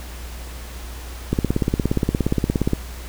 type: click train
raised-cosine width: 3 ms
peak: -5 dBFS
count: 25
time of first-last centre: 1.33-2.734 s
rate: 17.1 Hz
effects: added 60 Hz sine -32 dBFS peak until 3.08 s + pink hiss -39 dBFS RMS until 3.08 s